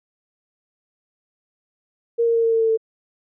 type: tone with pitch steps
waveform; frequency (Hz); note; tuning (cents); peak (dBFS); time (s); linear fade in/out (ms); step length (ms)
sine; 466.2 / 462.7 / 459.3 / 455.8 / 452.4 / 449 / 445.7; A#4 / A#4 / A#4 / A#4 / A4 / A4 / A4; 0 / -13 / -26 / -39 / +48 / +35 / +22; -15; 2.18-2.775; 20; 85
effects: none